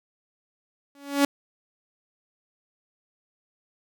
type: tone with exponential growth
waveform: sawtooth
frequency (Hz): 281.9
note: C#4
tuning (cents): +29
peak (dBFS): -11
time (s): 0.95-1.25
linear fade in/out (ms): 2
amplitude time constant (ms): 65
effects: none